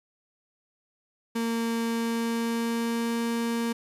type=tone with pitch glide; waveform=35% pulse; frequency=230 to 232.4 Hz; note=A#3 to A#3; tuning=-23 to -5 cents; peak=-24 dBFS; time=1.35-3.73 s; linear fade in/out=10 ms; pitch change=+18 cents; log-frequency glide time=1.85-3.18 s; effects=resampled to 32000 Hz + 10-bit